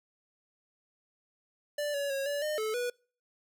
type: tone with pitch steps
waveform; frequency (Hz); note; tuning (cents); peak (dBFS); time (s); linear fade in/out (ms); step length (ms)
square; 587 / 566 / 547 / 575 / 608 / 434.5 / 488.2; D5 / C#5 / C#5 / D5 / D#5 / A4 / B4; -1 / +36 / -23 / -37 / -40 / -22 / -20; -31; 1.78-2.9; 5; 160
effects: noise-tail reverb RT60 0.4 s tail -26 dB re dry